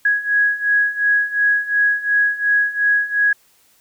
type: beating tone pair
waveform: sine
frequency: 1661.2 / 1664 Hz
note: G#6 / G#6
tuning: 0 / +3 cents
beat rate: 2.8 Hz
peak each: -19 / -16 dBFS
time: 0.05-3.33 s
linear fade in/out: 5 ms
effects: white hiss -56 dBFS RMS until 3.8 s